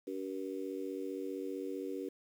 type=harmonic tone; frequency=95.4 Hz; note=G2; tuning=47 cents flat; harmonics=3 / 4 / 5; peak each=-41 / -41 / -43 dBFS; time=0.07-2.09 s; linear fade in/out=5 ms; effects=10-bit